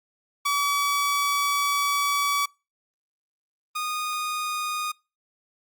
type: tone pair in turn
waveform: sawtooth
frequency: 1142 / 1233 Hz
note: D6 / D#6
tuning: -49 / -16 cents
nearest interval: minor second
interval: 133 cents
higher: second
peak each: -18 / -23 dBFS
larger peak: first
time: 0.45-2.46 / 3.75-4.92 s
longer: first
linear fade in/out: 10 ms
effects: noise-tail reverb RT60 0.3 s tail -26 dB re dry + Opus 48 kbps